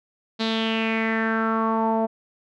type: tone with low-pass filter sweep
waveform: sawtooth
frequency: 223.4 Hz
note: A3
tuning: 27 cents sharp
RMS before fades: -23 dBFS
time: 0.39-2.07 s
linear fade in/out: 20 ms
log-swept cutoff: 4100 to 740 Hz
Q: 5
effects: none